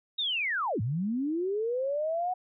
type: linear two-way sweep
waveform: sine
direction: down then up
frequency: 3802 to 100.2 to 744 Hz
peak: -27 dBFS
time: 0.18-2.34 s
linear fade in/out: 10 ms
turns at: 0.81 s
effects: none